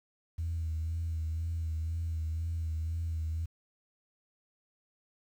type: tone with vibrato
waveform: sine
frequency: 81.5 Hz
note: E2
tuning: 19 cents flat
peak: -30 dBFS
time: 0.38-3.46 s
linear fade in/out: 10 ms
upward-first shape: sine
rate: 2 Hz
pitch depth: 40 cents each way
effects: tanh soft clip ceiling -27 dBFS + 10-bit